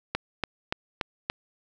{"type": "click train", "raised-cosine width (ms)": 0.3, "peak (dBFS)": -10, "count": 5, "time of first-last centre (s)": [0.15, 1.299], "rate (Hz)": 3.48, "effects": []}